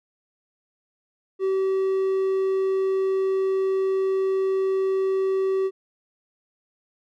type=tone; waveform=triangle; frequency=383.2 Hz; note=G4; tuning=39 cents flat; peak=-18 dBFS; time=1.39-5.71 s; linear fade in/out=50 ms; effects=none